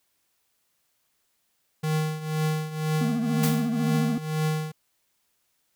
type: tone with tremolo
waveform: square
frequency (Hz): 155.56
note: D#3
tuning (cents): 0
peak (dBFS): -22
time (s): 1.83-4.72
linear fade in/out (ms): 10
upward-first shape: triangle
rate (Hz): 2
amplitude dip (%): 80
type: tone with vibrato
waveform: triangle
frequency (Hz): 231.5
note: A#3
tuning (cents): -12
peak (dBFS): -22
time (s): 3.01-4.18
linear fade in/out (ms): 2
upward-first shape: sine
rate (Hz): 14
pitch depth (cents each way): 110
type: noise with exponential decay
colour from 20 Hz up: white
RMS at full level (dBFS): -27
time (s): 3.43-3.75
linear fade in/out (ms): 5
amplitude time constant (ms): 69
effects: white hiss -72 dBFS RMS until 5.75 s